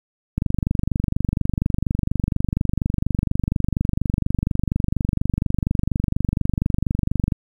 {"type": "click train", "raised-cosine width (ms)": 5, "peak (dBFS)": -7, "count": 169, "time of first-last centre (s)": [0.38, 7.322], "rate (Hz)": 24.2, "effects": ["8-bit"]}